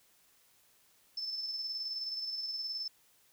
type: tone with tremolo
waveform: sine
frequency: 5274 Hz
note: E8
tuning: in tune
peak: -34 dBFS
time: 1.17-2.88 s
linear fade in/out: 5 ms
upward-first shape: square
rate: 19 Hz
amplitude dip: 35%
effects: white hiss -67 dBFS RMS until 3.32 s